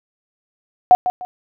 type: tone with echo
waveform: sine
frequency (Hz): 730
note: F#5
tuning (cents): -24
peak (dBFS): -4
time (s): 0.91-0.95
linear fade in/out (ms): 0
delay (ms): 150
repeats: 2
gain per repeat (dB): -11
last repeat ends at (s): 1.25
effects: none